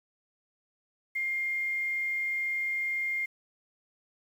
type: tone with quantisation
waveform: sine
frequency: 2117 Hz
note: C7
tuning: 20 cents sharp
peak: -28 dBFS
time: 1.15-3.26 s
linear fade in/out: 10 ms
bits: 9
effects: none